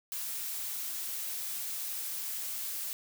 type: noise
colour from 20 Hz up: blue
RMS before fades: -37 dBFS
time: 0.12-2.93 s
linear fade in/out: 0 ms
effects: none